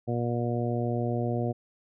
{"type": "harmonic tone", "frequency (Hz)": 119.5, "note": "A#2", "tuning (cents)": 43, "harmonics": [1, 2, 3, 4, 5, 6], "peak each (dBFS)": [-29, -32, -34, -35, -36, -37], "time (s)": [0.07, 1.53], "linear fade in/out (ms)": 20, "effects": []}